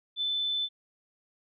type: tone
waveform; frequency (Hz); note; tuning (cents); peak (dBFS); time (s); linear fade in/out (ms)
sine; 3518; A7; -1; -27; 0.16-0.69; 50
effects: none